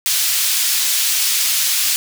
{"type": "high-pass noise", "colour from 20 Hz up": "pink", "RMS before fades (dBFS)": -17, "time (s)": [0.06, 1.96], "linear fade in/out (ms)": 0, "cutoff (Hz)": 3500, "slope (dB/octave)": 12, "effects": []}